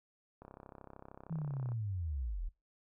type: click train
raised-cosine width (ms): 1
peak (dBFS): -36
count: 44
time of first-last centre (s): 0.42-1.719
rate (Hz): 33.1
type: linear sweep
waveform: sine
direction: down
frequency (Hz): 164.81 to 34.06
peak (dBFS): -35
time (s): 1.3-2.49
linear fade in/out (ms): 10
effects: noise-tail reverb RT60 0.2 s tail -19 dB re dry